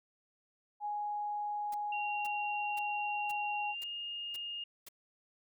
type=tone; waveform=sine; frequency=831 Hz; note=G#5; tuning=1 cent sharp; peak=-34 dBFS; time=0.8-3.75 s; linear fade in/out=50 ms
type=noise bursts; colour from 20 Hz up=white; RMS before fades=-49 dBFS; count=7; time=1.72-4.888 s; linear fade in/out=5 ms; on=24 ms; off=500 ms
type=tone with pitch glide; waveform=sine; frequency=2758 to 2837 Hz; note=F7 to F7; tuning=-22 to +27 cents; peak=-38 dBFS; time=1.92-4.64 s; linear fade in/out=5 ms; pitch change=+49 cents; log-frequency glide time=3.7-3.86 s
effects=none